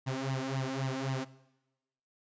sawtooth tone with flanger, 133.1 Hz, C3, 30 cents sharp, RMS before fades -34 dBFS, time 0.06-1.25 s, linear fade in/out 20 ms, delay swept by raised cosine 1 to 3.7 ms, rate 3.8 Hz, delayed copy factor +0.8, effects noise-tail reverb RT60 1.0 s tail -19 dB re dry + resampled to 16000 Hz

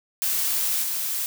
blue noise with level steps, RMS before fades -24 / -27 dBFS, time 0.22-1.26 s, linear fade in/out 0 ms, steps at 0.82 s, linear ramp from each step 20 ms, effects none

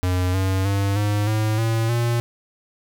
square tone with pitch steps, 90.9 / 94.98 / 99.24 / 103.7 / 108.35 / 113.21 / 118.29 Hz, F#2 / F#2 / G2 / G#2 / A2 / A2 / A#2, -30 / +46 / +22 / -2 / -26 / +50 / +26 cents, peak -19 dBFS, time 0.03-2.2 s, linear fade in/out 0 ms, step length 310 ms, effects none

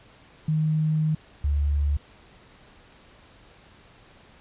sine tone pair in turn, 155.56 / 72.26 Hz, D#3 / D2, 0 / -27 cents, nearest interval octave + minor second, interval 1327 cents, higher first, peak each -20 dBFS, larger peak neither, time 0.48-1.15 / 1.44-1.97 s, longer first, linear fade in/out 5 ms, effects pink hiss -53 dBFS RMS until 4.4 s + resampled to 8000 Hz

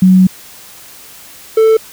sine / triangle tone pair in turn, 186.1 / 442.6 Hz, F#3 / A4, +10 / +10 cents, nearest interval octave + minor third, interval 1500 cents, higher second, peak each -3 dBFS, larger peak neither, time 0.02-0.27 / 1.57-1.77 s, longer first, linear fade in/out 5 ms, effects white hiss -36 dBFS RMS until 1.92 s

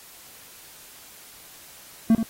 triangle tone with echo, 224.9 Hz, A3, 38 cents sharp, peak -11 dBFS, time 2.1-2.15 s, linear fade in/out 2 ms, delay 80 ms, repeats 1, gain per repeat -8 dB, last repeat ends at 2.23 s, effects white hiss -47 dBFS RMS until 2.29 s + AAC 48 kbps

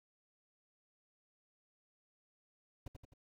brown noise with echo, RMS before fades -44 dBFS, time 2.86-2.88 s, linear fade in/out 5 ms, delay 86 ms, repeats 3, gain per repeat -5 dB, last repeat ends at 3.138 s, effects none

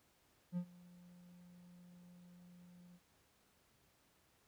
triangle tone with ADSR envelope, 177 Hz, F3, 23 cents sharp, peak -33 dBFS, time 0.52-3 s, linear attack 51 ms, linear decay 76 ms, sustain -23 dB, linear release 52 ms, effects pink hiss -73 dBFS RMS until 4.47 s + high-pass 60 Hz 12 dB/octave

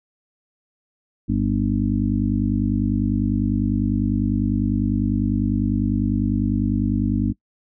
harmonic tone, 50 Hz, G1, 35 cents sharp, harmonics 1 / 2 / 4 / 5 / 6, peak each -26 / -24 / -24 / -23 / -26 dBFS, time 1.28-7.33 s, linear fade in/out 20 ms, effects noise-tail reverb RT60 0.1 s tail -21 dB re dry

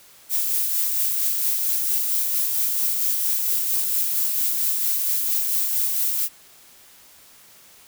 violet noise with tremolo, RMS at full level -21 dBFS, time 0.29-6.29 s, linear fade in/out 50 ms, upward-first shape sine, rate 4.4 Hz, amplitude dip 30%, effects white hiss -50 dBFS RMS until 7.87 s

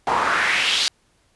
pink noise with band-pass filter sweep, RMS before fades -20 dBFS, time 0.07-0.88 s, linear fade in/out 0 ms, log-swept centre 790 to 4400 Hz, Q 2.6, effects pink hiss -62 dBFS RMS until 1.35 s + resampled to 24000 Hz

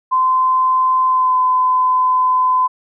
sine tone with pitch glide, 1031 to 1017.4 Hz, C6 to C6, -26 to -49 cents, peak -11 dBFS, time 0.11-2.68 s, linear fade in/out 20 ms, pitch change -23 cents, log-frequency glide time 1.07-1.37 s, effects none

